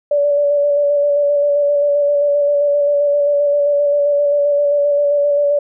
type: tone with vibrato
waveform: sine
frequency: 577 Hz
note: D5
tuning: 31 cents flat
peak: -11 dBFS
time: 0.11-5.59 s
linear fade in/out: 5 ms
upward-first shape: square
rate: 7.6 Hz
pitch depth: 16 cents each way
effects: none